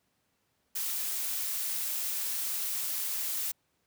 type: noise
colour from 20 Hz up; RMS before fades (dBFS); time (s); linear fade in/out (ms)
blue; -33; 0.75-3.52; 10
effects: pink hiss -75 dBFS RMS until 3.86 s + high-pass 80 Hz 12 dB/octave